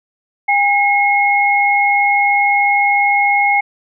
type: tone pair together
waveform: sine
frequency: 809.7 / 2163 Hz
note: G#5 / C#7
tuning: -44 / -43 cents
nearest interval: octave + perfect fourth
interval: 1701 cents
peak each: -13 dBFS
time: 0.48-3.61 s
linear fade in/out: 10 ms
effects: none